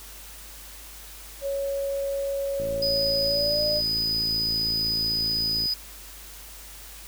sine tone with pitch glide, 554.4 to 601.1 Hz, C#5 to D5, 0 to +40 cents, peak -25 dBFS, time 1.41-3.82 s, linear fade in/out 50 ms, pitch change +140 cents, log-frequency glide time 3.23-3.63 s
click train, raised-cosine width 3 ms, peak -25 dBFS, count 171, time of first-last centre 2.6-5.658 s, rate 55.6 Hz
triangle tone, 4978 Hz, D#8, in tune, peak -22 dBFS, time 2.82-5.74 s, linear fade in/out 5 ms
effects added 50 Hz sine -46 dBFS peak until 7.07 s + white hiss -44 dBFS RMS until 7.07 s

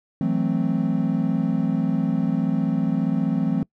triangle chord, F# half-diminished seventh, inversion third, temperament equal, 164.81 / 185 / 220 / 261.6 Hz, E3 / F#3 / A3 / C4, 0 / 0 / 0 / 0 cents, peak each -23 dBFS, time 0.21-3.63 s, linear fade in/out 2 ms, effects noise-tail reverb RT60 0.1 s tail -24 dB re dry

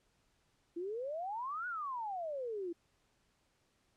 sine exponential two-way sweep, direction up then down, 329.6 to 1487 to 329.6 Hz, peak -37 dBFS, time 0.76-2.73 s, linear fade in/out 10 ms, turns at 1.67 s, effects pink hiss -75 dBFS RMS until 3.96 s + low-pass 9000 Hz 12 dB/octave

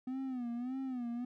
triangle tone with vibrato, 250.8 Hz, B3, 27 cents sharp, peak -34 dBFS, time 0.07-1.25 s, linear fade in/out 5 ms, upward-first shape sine, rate 1.7 Hz, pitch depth 110 cents each way, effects none

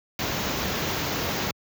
pink band-stop noise, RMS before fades -27 dBFS, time 0.19-1.51 s, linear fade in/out 2 ms, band 7000 to 13000 Hz, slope 96 dB/octave, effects high-pass 80 Hz 12 dB/octave

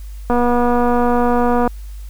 click train, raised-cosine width 1 ms, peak -4 dBFS, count 334, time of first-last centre 0.3-1.676 s, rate 242 Hz, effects added 50 Hz sine -28 dBFS peak until 2.09 s + white hiss -49 dBFS RMS until 2.09 s

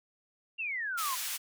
sine exponential sweep, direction down, 2809 to 987.8 Hz, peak -32 dBFS, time 0.58-1.16 s, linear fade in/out 20 ms
white band-pass noise, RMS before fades -36 dBFS, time 0.97-1.38 s, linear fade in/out 20 ms, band 1300 to 16000 Hz, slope 12 dB/octave
effects none

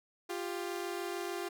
sawtooth tone pair together, 349.2 / 395.9 Hz, F4 / G4, 0 / +17 cents, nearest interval major second, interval 217 cents, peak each -34 / -36 dBFS, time 0.29-1.49 s, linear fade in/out 10 ms, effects none

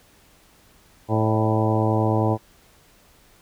harmonic tone with a mistuned harmonic, 109.6 Hz, A2, 6 cents flat, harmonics 1 / 2 / 3 / 4 / 5 / 6 / 7 / 8 / 9, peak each -21 / -27 / -25 / -28 / -28 / -30 / -28 / -32 / -31 dBFS, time 1.08-2.38 s, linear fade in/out 50 ms, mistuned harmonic 6, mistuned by -44 cents, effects pink hiss -55 dBFS RMS until 3.41 s

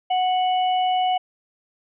harmonic tone, 738 Hz, F#5, 5 cents flat, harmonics 1 / 3 / 4, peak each -18 / -37 / -30 dBFS, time 0.1-1.18 s, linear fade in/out 10 ms, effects none

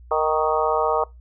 harmonic tone with a mistuned harmonic, 155.56 Hz, D#3, in tune, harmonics 3 / 4 / 5 / 6 / 7 / 8, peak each -23 / -24 / -25 / -26 / -26 / -27 dBFS, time 0.11-1.04 s, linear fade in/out 5 ms, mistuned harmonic 7, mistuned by +31 cents, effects noise-tail reverb RT60 0.2 s tail -22 dB re dry + added 60 Hz sine -42 dBFS peak until 1.2 s

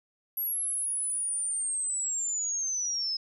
sine linear sweep, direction down, 11620 to 5110 Hz, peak -28 dBFS, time 0.37-3.17 s, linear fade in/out 5 ms, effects none

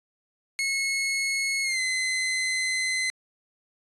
sawtooth tone with pitch glide, 2181 to 2047 Hz, C#7 to C7, -29 to -38 cents, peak -21 dBFS, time 0.59-3.1 s, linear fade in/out 0 ms, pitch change -109 cents, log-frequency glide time 1.63-1.8 s, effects resampled to 24000 Hz

